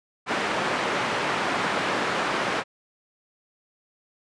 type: band-pass noise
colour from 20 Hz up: white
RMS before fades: -26 dBFS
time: 0.26-2.64 s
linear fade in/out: 50 ms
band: 180 to 1700 Hz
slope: 12 dB/octave
effects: resampled to 22050 Hz